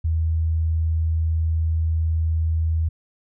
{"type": "tone", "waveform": "sine", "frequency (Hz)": 80.7, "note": "E2", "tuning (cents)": -36, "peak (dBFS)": -18, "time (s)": [0.04, 2.89], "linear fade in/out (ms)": 10, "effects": []}